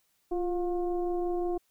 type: tone with frequency modulation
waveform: sine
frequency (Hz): 349.2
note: F4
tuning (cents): 0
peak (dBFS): -27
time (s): 0.31-1.58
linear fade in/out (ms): 10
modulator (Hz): 362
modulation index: 0.76
effects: white hiss -72 dBFS RMS until 1.7 s